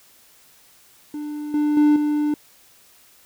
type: tone with level steps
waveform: triangle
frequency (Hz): 297.5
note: D4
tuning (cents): +22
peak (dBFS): -25 / -15 / -10 / -16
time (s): 1.14-2.34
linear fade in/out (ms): 2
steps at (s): 1.54 / 1.77 / 1.96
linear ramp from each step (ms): 2
effects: white hiss -53 dBFS RMS until 3.25 s